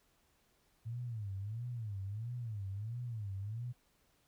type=tone with vibrato; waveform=sine; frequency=108.9 Hz; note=A2; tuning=17 cents flat; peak=-38 dBFS; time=0.85-3.73 s; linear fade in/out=20 ms; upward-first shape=sine; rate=1.5 Hz; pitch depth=210 cents each way; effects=pink hiss -73 dBFS RMS until 4.27 s